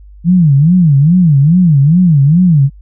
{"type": "tone with vibrato", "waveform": "sine", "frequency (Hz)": 158.8, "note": "D#3", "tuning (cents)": 36, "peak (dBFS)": -4, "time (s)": [0.24, 2.7], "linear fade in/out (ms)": 50, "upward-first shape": "sine", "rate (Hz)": 2.4, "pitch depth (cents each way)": 260, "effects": ["added 50 Hz sine -33 dBFS peak until 2.81 s"]}